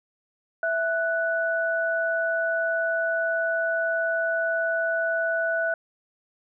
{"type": "tone pair together", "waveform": "sine", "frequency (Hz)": [660, 1481.6], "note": ["E5", "F#6"], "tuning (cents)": [2, 2], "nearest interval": "octave + major second", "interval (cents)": 1400, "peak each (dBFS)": -25, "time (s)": [0.63, 5.74], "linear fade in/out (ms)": 2, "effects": []}